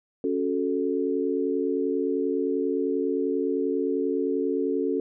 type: chord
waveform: sine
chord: F# minor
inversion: second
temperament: equal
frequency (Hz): 277.2 / 370 / 440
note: C#4 / F#4 / A4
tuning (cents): 0 / 0 / 0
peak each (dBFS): -27 / -28 / -27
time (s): 0.24-5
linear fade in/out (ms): 2
effects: none